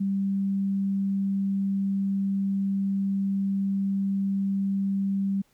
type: tone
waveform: sine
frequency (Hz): 196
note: G3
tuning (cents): 0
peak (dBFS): -23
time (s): 0-5.42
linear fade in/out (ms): 10
effects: pink hiss -66 dBFS RMS until 5.53 s